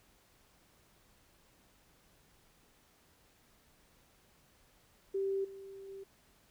sine tone with level steps, 390 Hz, G4, 9 cents flat, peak -31 / -46 / -44 dBFS, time 5.14-6.04 s, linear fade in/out 10 ms, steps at 5.44 / 5.88 s, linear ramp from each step 10 ms, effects pink hiss -67 dBFS RMS until 6.5 s

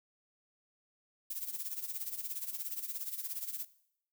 violet noise with tremolo, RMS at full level -37 dBFS, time 1.3-3.65 s, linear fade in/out 5 ms, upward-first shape sine, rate 17 Hz, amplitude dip 75%, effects noise-tail reverb RT60 0.7 s tail -18 dB re dry

